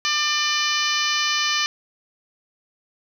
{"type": "harmonic tone", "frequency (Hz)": 597, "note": "D5", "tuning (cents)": 28, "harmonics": [2, 3, 4, 5, 6, 7, 8, 9, 10], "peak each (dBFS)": [-27, -27, -27, -26, -32, -29, -29, -31, -29], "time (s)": [0.05, 1.66], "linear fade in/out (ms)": 0, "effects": ["8-bit"]}